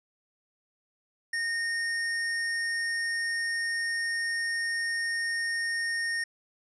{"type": "tone with sample-and-hold", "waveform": "sine", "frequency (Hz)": 1844, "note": "A#6", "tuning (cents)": -19, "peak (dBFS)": -27, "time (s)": [1.33, 6.24], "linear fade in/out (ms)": 5, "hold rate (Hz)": 7350, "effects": ["resampled to 22050 Hz"]}